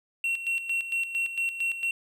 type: tone with tremolo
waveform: triangle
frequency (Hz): 2727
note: F7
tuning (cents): -42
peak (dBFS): -23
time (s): 0.24-1.91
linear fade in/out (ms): 2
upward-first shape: square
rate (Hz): 4.4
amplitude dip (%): 65
effects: none